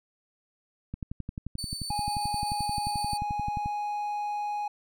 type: click train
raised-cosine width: 5 ms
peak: -22 dBFS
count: 32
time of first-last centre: 0.94-3.659 s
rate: 11.4 Hz
type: tone with tremolo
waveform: 30% pulse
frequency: 4517 Hz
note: C#8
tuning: 32 cents sharp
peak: -31 dBFS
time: 1.58-3.18 s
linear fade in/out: 10 ms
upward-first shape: square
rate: 7.9 Hz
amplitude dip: 25%
type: tone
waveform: triangle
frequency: 830.6 Hz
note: G#5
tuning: in tune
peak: -27 dBFS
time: 1.9-4.68 s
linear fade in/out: 5 ms
effects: none